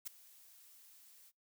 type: noise with ADSR envelope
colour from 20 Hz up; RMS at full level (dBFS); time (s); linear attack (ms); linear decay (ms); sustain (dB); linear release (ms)
blue; -40; 0.05-1.32; 21; 8; -21; 41
effects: noise-tail reverb RT60 0.2 s tail -26 dB re dry